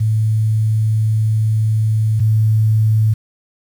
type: tone pair in turn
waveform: sine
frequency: 109.3 / 109.3 Hz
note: A2 / A2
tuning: -11 / -11 cents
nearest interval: unison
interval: 0 cents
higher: neither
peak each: -12 / -10 dBFS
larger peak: second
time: 0-2.2 / 2.2-3.14 s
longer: first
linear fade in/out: 10 ms
effects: 7-bit